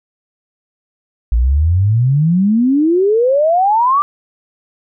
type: exponential sweep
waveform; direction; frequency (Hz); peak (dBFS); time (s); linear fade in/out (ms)
sine; up; 55 to 1193; -9; 1.32-4.02; 0
effects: none